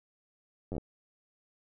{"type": "slowing click train", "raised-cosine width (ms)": 2, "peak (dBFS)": -24, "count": 6, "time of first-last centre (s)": [0.72, 0.781], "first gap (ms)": 10, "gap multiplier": 1.1, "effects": []}